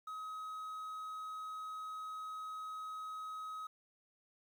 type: tone with quantisation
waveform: triangle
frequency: 1270 Hz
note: D#6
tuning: 35 cents sharp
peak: -40 dBFS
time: 0.07-3.67 s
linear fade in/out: 5 ms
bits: 11
effects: none